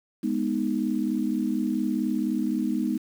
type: chord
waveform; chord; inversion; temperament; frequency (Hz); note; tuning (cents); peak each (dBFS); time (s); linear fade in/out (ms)
sine; G# minor; none; equal; 207.7 / 246.9 / 311.1; G#3 / B3 / D#4; 0 / 0 / 0; -28 / -27 / -28; 0.23-2.98; 10
effects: 8-bit